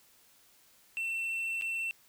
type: tone with dropouts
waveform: triangle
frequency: 2693 Hz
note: E7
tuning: 36 cents sharp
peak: -30 dBFS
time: 0.97-1.91 s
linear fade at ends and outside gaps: 0 ms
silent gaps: 1.612-1.621 s
effects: white hiss -63 dBFS RMS until 2.08 s